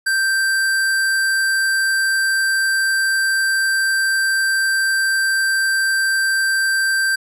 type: tone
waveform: square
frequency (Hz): 1568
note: G6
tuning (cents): 0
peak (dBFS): -16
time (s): 0.06-7.16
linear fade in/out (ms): 10
effects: resampled to 32000 Hz